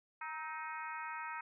harmonic tone with a mistuned harmonic, 312.1 Hz, D#4, 5 cents sharp, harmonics 3 / 4 / 5 / 6 / 7 / 8, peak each -44 / -46 / -48 / -50 / -51 / -52 dBFS, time 0.21-1.41 s, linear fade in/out 5 ms, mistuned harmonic 4, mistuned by +54 cents, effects none

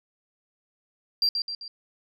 sine tone with echo, 4729 Hz, D8, 11 cents sharp, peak -18 dBFS, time 1.22-1.29 s, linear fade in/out 2 ms, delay 130 ms, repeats 3, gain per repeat -6 dB, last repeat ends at 1.68 s, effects tanh soft clip ceiling -16 dBFS

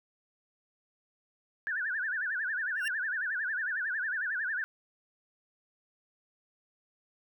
sine tone with vibrato, 1616 Hz, G#6, 48 cents flat, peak -30 dBFS, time 1.67-4.64 s, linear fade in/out 0 ms, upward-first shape sine, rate 11 Hz, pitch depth 190 cents each way
40% pulse tone with exponential growth, 2780 Hz, F7, 9 cents flat, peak -29 dBFS, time 2.75-2.88 s, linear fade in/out 2 ms, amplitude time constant 27 ms
effects none

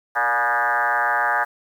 sine tone with frequency modulation, 1221 Hz, D#6, 33 cents flat, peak -17 dBFS, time 0.15-1.45 s, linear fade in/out 20 ms, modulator 127 Hz, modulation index 4.2, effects 8-bit

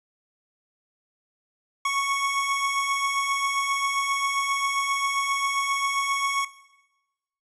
25% pulse beating tone pair, 1101 / 1108.5 Hz, C#6 / C#6, -12 / 0 cents, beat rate 7.5 Hz, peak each -27 / -20 dBFS, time 1.85-6.45 s, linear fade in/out 5 ms, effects noise-tail reverb RT60 1.0 s tail -17 dB re dry + resampled to 24000 Hz

